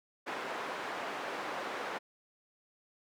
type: band-pass noise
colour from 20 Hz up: white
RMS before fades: -39 dBFS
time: 0.26-1.99 s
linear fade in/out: 20 ms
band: 330 to 1400 Hz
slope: 12 dB/octave
effects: none